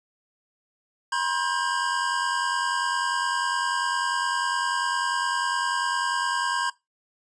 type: tone cluster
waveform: square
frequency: 967 / 1057 / 1596 Hz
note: B5 / C6 / G6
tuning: -37 / +17 / +31 cents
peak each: -29 dBFS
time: 1.12-6.7 s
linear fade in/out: 5 ms
effects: noise-tail reverb RT60 0.2 s tail -20 dB re dry + resampled to 22050 Hz